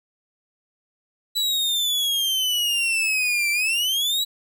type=exponential two-way sweep; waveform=40% pulse; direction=down then up; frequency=3963 to 2328 to 3963 Hz; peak=-19 dBFS; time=1.35-4.25 s; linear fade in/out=20 ms; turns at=3.51 s; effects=none